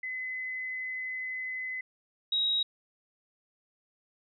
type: tone pair in turn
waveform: sine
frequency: 2028 / 3812 Hz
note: B6 / A#7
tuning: +45 / +38 cents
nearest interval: major seventh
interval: 1093 cents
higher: second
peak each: -33 / -25 dBFS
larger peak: second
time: 0.03-1.81 / 2.32-2.63 s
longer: first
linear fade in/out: 5 ms
effects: none